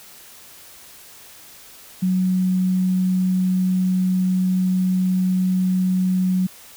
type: tone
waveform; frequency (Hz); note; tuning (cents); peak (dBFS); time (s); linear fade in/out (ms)
sine; 185; F#3; 0; -16; 2.02-6.47; 10
effects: white hiss -44 dBFS RMS until 6.76 s